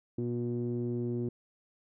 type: tone with low-pass filter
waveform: sawtooth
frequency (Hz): 120.1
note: B2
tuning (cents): -48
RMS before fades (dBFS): -33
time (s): 0.18-1.29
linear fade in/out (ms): 5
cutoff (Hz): 320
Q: 7.9
effects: none